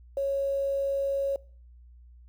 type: tone with quantisation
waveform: sine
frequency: 552 Hz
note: C#5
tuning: 7 cents flat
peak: -25 dBFS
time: 0.17-1.36 s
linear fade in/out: 2 ms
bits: 9
effects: noise-tail reverb RT60 0.5 s tail -23 dB re dry + added 60 Hz sine -49 dBFS peak until 2.28 s